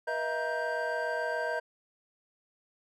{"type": "tone cluster", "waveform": "triangle", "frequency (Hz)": [482.2, 634, 681, 944, 1570], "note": ["B4", "D#5", "F5", "A#5", "G6"], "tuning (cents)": [-41, 32, -44, 22, 2], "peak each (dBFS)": [-35, -32, -38, -36, -33], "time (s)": [0.07, 1.6], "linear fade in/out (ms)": 10, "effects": []}